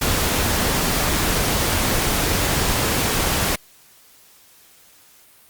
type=noise; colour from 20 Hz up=pink; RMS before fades=-20 dBFS; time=0.01-3.56 s; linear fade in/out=10 ms; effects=white hiss -51 dBFS RMS until 5.49 s + Opus 48 kbps